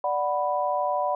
sine chord, B minor, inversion first, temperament equal, 587.3 / 740 / 987.8 Hz, D5 / F#5 / B5, 0 / 0 / 0 cents, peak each -27 dBFS, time 0.04-1.15 s, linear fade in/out 2 ms, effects none

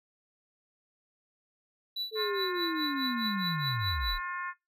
triangle tone with tremolo, 3951 Hz, B7, in tune, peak -28 dBFS, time 1.96-4.18 s, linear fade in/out 5 ms, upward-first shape triangle, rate 4.8 Hz, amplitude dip 100%
sine linear sweep, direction down, 445 to 30.87 Hz, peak -31 dBFS, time 2.11-4.2 s, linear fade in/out 50 ms
harmonic tone, 355.8 Hz, F4, 32 cents sharp, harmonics 3 / 4 / 5 / 6 / 7, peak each -36 / -40 / -39 / -46 / -52 dBFS, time 2.15-4.54 s, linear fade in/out 50 ms
effects noise-tail reverb RT60 0.2 s tail -20 dB re dry

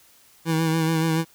25% pulse tone with vibrato, 161.7 Hz, E3, 33 cents flat, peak -16 dBFS, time 0.45-1.25 s, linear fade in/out 50 ms, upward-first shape sine, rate 7 Hz, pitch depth 32 cents each way, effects white hiss -55 dBFS RMS until 1.34 s

